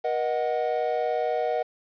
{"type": "chord", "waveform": "triangle", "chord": "D# minor", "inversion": "second", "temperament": "equal with one note detuned", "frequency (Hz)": [478.4, 622.3, 740], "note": ["A#4", "D#5", "F#5"], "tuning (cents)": [45, 0, 0], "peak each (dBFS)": -26, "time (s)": [0.04, 1.63], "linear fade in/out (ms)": 10, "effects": ["resampled to 11025 Hz", "9-bit"]}